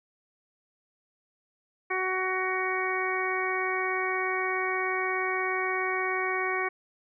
harmonic tone, 373.6 Hz, F#4, 17 cents sharp, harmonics 1 / 2 / 3 / 4 / 5 / 6, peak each -32 / -35 / -33 / -37 / -33 / -32 dBFS, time 1.9-6.69 s, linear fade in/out 10 ms, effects none

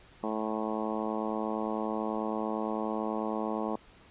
harmonic tone, 109 Hz, A2, 16 cents flat, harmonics 2 / 3 / 4 / 5 / 6 / 7 / 8 / 9 / 10, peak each -35 / -37 / -38 / -39 / -40 / -40 / -41 / -42 / -42 dBFS, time 0.23-3.76 s, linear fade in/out 5 ms, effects pink hiss -57 dBFS RMS until 4.1 s + resampled to 8000 Hz

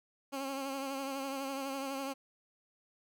15% pulse tone with vibrato, 272 Hz, C#4, 33 cents flat, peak -30 dBFS, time 0.32-2.14 s, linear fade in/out 20 ms, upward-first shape triangle, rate 12 Hz, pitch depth 47 cents each way, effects none

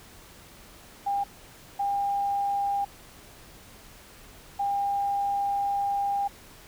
sine tone bursts at uneven times, 802 Hz, G5, 39 cents sharp, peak -24 dBFS, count 3, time 1.06-1.24 / 1.79-2.85 / 4.59-6.28 s, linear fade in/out 10 ms, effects pink hiss -50 dBFS RMS until 6.67 s

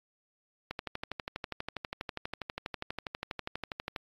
click train, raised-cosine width 0.3 ms, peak -19 dBFS, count 41, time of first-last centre 0.71-3.962 s, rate 12.3 Hz, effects AAC 32 kbps

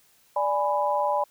sine chord, G# diminished, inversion second, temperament equal with one note detuned, 587.3 / 830.6 / 992.3 Hz, D5 / G#5 / B5, 0 / 0 / +8 cents, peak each -26 dBFS, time 0.36-1.24 s, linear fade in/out 5 ms, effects white hiss -61 dBFS RMS until 1.3 s

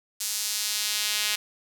sawtooth tone with high-pass filter sweep, 210 Hz, G#3, 19 cents sharp, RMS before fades -28 dBFS, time 0.2-1.36 s, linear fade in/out 10 ms, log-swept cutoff 6100 to 2900 Hz, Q 1.1, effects 8-bit

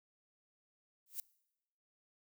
violet noise with exponential growth, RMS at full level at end -37 dBFS, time 1.06-1.2 s, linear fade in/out 2 ms, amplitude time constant 29 ms, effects noise-tail reverb RT60 0.9 s tail -23 dB re dry

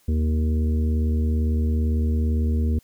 harmonic tone, 77.78 Hz, D#2, in tune, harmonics 1 / 3 / 4 / 5 / 6, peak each -19 / -27 / -40 / -37 / -39 dBFS, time 0.08-2.79 s, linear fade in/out 5 ms, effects white hiss -60 dBFS RMS until 2.83 s

